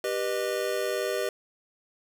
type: chord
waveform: square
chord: G augmented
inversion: none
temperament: just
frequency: 392 / 490 / 612.5 Hz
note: G4 / B4 / D#5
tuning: 0 / -14 / -27 cents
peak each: -32 dBFS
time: 0.04-1.29 s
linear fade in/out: 2 ms
effects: none